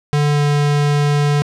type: tone with pitch glide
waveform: square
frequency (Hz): 146.83 to 145.82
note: D3 to D3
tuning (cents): 0 to -12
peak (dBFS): -13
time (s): 0.13-1.42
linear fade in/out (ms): 0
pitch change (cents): -12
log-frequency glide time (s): 0.32-0.4
effects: low-pass 7000 Hz 12 dB/octave + 8-bit